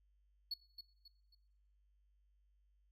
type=tone with echo; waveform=triangle; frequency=4385 Hz; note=C#8; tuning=20 cents flat; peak=-37 dBFS; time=0.51-0.54 s; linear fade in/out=5 ms; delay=270 ms; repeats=3; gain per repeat=-9 dB; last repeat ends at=1.35 s; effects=noise-tail reverb RT60 1.0 s tail -21 dB re dry + added 50 Hz sine -70 dBFS peak until 2.91 s